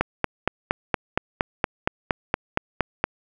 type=click train; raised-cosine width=0.5 ms; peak=-4 dBFS; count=14; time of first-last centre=0.01-3.04 s; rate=4.29 Hz; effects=none